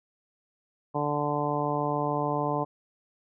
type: harmonic tone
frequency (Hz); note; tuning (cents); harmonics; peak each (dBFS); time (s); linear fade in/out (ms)
146.83; D3; 0; 1 / 2 / 3 / 4 / 5 / 6 / 7; -33 / -33 / -33 / -33 / -33 / -33 / -33; 0.94-2.65; 20
effects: none